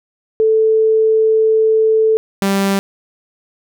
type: tone pair in turn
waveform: sine / sawtooth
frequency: 440 / 196.45 Hz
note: A4 / G3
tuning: 0 / +4 cents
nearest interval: octave + major second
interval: 1396 cents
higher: first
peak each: -9 dBFS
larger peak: neither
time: 0.4-2.17 / 2.42-2.79 s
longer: first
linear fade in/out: 0 ms
effects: none